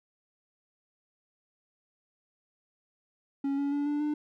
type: tone with pitch steps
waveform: triangle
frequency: 277.2 / 282.4 / 287.6 / 293 / 298.5 Hz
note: C#4 / C#4 / D4 / D4 / D4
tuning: 0 / +32 / -36 / -4 / +28 cents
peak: -25 dBFS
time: 3.44-4.14 s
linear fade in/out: 5 ms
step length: 140 ms
effects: none